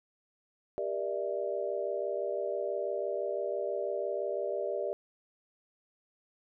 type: chord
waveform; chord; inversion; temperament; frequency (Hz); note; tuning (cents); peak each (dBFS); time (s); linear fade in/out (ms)
sine; E half-diminished seventh; first; just; 395.6 / 474.7 / 593.3 / 659.3; G4 / Bb4 / D5 / E5; +16 / +31 / +18 / 0; -36 / -38 / -34 / -39; 0.78-4.93; 0
effects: none